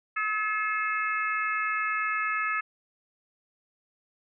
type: harmonic tone with a mistuned harmonic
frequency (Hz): 428.5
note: A4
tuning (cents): -46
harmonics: 3 / 4 / 5 / 6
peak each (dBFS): -29 / -31 / -33 / -35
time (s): 0.16-2.61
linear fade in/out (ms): 10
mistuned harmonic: 6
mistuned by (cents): +23
effects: none